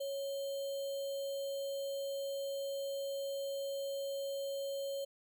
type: tone with sample-and-hold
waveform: sine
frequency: 553 Hz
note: C#5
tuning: 4 cents flat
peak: -36 dBFS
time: 0-5.05 s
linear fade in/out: 10 ms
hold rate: 3675 Hz
effects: none